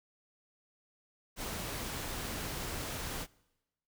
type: noise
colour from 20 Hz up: pink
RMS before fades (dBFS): -39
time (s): 1.36-3.27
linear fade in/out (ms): 50
effects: noise-tail reverb RT60 1.0 s tail -24 dB re dry